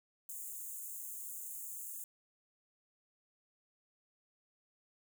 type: high-pass noise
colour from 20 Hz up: white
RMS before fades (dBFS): -45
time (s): 0.29-2.04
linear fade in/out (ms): 2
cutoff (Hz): 6600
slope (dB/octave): 96
effects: none